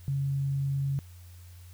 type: tone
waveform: sine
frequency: 138 Hz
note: C#3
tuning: 7 cents flat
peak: -26 dBFS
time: 0.08-0.99 s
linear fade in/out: 0 ms
effects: added 88 Hz sine -46 dBFS peak until 1.73 s + white hiss -59 dBFS RMS until 1.73 s